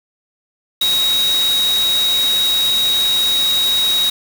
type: tone in noise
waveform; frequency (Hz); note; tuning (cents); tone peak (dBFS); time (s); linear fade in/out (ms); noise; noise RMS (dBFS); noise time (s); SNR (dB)
sine; 3802; A#7; +33; -13; 0.81-4.1; 5; white; -24; 0.81-4.1; +8
effects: none